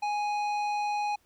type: tone with tanh clipping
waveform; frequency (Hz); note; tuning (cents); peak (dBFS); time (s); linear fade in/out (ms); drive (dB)
triangle; 830.6; G#5; 0; -29; 0.02-1.16; 10; 16
effects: pink hiss -68 dBFS RMS until 1.25 s